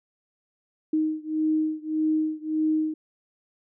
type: beating tone pair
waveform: sine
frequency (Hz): 311.1 / 312.8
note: D#4 / D#4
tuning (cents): 0 / +9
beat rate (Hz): 1.7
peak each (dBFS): -25 / -26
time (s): 0.93-2.94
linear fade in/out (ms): 5
effects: none